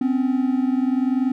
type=tone pair together; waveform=triangle; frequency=255.3 / 275.9 Hz; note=C4 / C#4; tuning=-42 / -8 cents; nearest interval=minor second; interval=134 cents; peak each=-17 / -21 dBFS; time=0.01-1.32 s; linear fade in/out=5 ms; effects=none